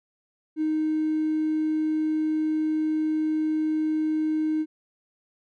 triangle tone with hard clipping, 311.1 Hz, D#4, in tune, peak -22 dBFS, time 0.56-4.66 s, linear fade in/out 50 ms, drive 3 dB, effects none

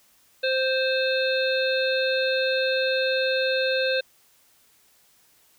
harmonic tone, 523.3 Hz, C5, in tune, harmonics 1 / 3 / 5 / 7 / 8, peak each -23 / -28 / -30 / -31 / -32 dBFS, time 0.43-4.01 s, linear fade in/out 10 ms, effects white hiss -60 dBFS RMS until 5.58 s

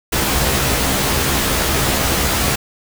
pink noise with comb filter, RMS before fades -17 dBFS, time 0.12-2.56 s, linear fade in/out 10 ms, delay 15 ms, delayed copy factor +0.85, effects none

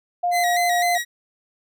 sine tone, 706 Hz, F5, 19 cents sharp, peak -18 dBFS, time 0.23-0.98 s, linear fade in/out 10 ms
sawtooth tone with vibrato, 1975.5 Hz, B6, in tune, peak -19 dBFS, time 0.31-1.05 s, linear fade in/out 50 ms, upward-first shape square, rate 3.9 Hz, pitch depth 60 cents each way
effects none

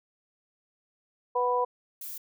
harmonic tone, 246.9 Hz, B3, in tune, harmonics 2 / 3 / 4, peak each -27 / -33 / -26 dBFS, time 1.35-1.65 s, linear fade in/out 10 ms
violet noise, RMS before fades -39 dBFS, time 2.01-2.18 s, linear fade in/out 5 ms
effects none

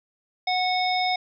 harmonic tone, 735 Hz, F#5, 12 cents flat, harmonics 1 / 3 / 5 / 7, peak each -23 / -28 / -30 / -31 dBFS, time 0.47-1.16 s, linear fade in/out 5 ms, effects none

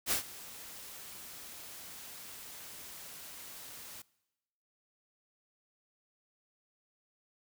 white noise with ADSR envelope, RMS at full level -29 dBFS, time 0.06-4.02 s, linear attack 55 ms, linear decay 110 ms, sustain -19 dB, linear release 4 ms, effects noise-tail reverb RT60 1.0 s tail -23 dB re dry

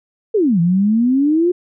sine exponential two-way sweep, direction down then up, 466.2 to 164.81 to 364.7 Hz, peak -11 dBFS, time 0.34-1.52 s, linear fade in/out 10 ms, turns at 0.6 s, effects none

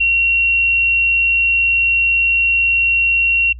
sine tone, 2739 Hz, F7, 34 cents flat, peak -11 dBFS, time 0-3.53 s, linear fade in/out 10 ms, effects noise-tail reverb RT60 0.1 s tail -25 dB re dry + added 60 Hz sine -30 dBFS peak until 3.59 s

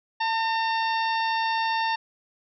harmonic tone with a mistuned harmonic, 908 Hz, A#5, 46 cents flat, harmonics 1 / 2 / 3 / 4 / 5 / 6, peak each -24 / -30 / -34 / -36 / -38 / -40 dBFS, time 0.2-1.96 s, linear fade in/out 10 ms, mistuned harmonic 1, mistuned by -20 cents, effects none

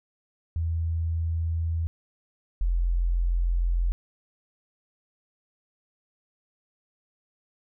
sine tone pair in turn, 82.41 / 43.25 Hz, E2 / F1, 0 / -16 cents, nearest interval major seventh, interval 1116 cents, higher first, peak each -24 / -21 dBFS, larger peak second, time 0.56-1.87 / 2.61-3.92 s, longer neither, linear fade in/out 0 ms, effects none

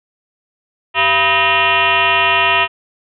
sine tone with frequency modulation, 1857 Hz, A#6, 7 cents flat, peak -10 dBFS, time 0.94-2.68 s, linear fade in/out 50 ms, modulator 294 Hz, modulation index 4.1, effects none

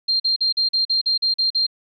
sine tone bursts, 4186 Hz, C8, in tune, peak -16 dBFS, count 10, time 0.08-1.667 s, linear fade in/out 10 ms, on 120 ms, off 43 ms, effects none

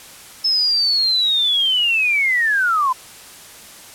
sine linear sweep, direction down, 5250 to 987.8 Hz, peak -14 dBFS, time 0.44-2.93 s, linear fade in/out 10 ms, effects white hiss -40 dBFS RMS until 3.94 s + low-pass 12000 Hz 12 dB/octave

